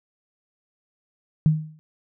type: tone with exponential decay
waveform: sine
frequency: 155.5 Hz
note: D#3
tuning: 1 cent flat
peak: -11 dBFS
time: 1.46-1.79 s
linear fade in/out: 0 ms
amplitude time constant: 71 ms
effects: none